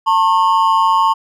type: ring-modulated tone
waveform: triangle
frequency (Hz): 992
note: B5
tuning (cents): +7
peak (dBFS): -5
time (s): 0.06-1.14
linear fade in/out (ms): 20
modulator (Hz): 93
effects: none